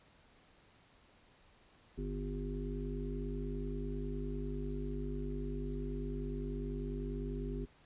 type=harmonic tone; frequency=50.1 Hz; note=G1; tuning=38 cents sharp; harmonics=1 / 3 / 5 / 7 / 8; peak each=-39 / -44 / -43 / -48 / -45 dBFS; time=1.97-7.66 s; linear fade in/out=20 ms; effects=pink hiss -65 dBFS RMS until 7.85 s + resampled to 8000 Hz